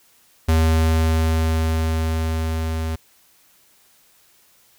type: tone with level ramp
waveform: square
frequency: 80.4 Hz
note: E2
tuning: 43 cents flat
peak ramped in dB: -14 to -23 dBFS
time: 0.48-2.96 s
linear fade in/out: 10 ms
effects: white hiss -56 dBFS RMS until 4.78 s